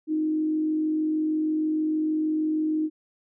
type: tone with frequency modulation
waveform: sine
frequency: 311.1 Hz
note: D#4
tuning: in tune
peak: -22 dBFS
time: 0.07-2.9 s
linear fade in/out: 50 ms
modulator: 46.4 Hz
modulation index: 0.24
effects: none